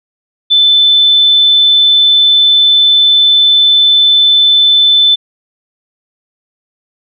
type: tone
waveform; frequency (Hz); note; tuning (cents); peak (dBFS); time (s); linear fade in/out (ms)
sine; 3520; A7; 0; -4; 0.5-5.16; 20
effects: none